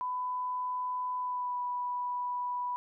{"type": "tone with pitch glide", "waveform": "sine", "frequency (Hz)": [1000, 984.5], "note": ["B5", "B5"], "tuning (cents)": [21, -6], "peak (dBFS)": -31, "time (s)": [0.01, 2.76], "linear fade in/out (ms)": 0, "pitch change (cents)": -27, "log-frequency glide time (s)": [1.18, 1.6], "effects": []}